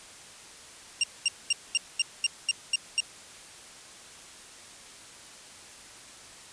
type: tone bursts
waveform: 20% pulse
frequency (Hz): 2787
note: F7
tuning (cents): -4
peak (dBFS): -17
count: 9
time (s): 1.01-3.004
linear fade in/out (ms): 2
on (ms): 26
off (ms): 220
effects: white hiss -48 dBFS RMS until 6.52 s + resampled to 22050 Hz